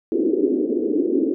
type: band-pass noise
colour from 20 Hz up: pink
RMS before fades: -20 dBFS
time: 0.12-1.34 s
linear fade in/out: 0 ms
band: 270 to 420 Hz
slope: 48 dB/octave
effects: none